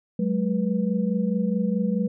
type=tone cluster; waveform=sine; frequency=187.4 / 212.1 / 488.1 Hz; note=F#3 / G#3 / B4; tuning=+22 / +37 / -20 cents; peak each=-24 / -24 / -31 dBFS; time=0.19-2.08 s; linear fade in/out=5 ms; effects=none